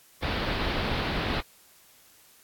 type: low-pass noise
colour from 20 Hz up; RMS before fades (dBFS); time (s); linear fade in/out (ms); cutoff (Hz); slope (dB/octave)
pink; -29; 0.22-1.41; 10; 4500; 48
effects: white hiss -57 dBFS RMS until 2.43 s + AAC 64 kbps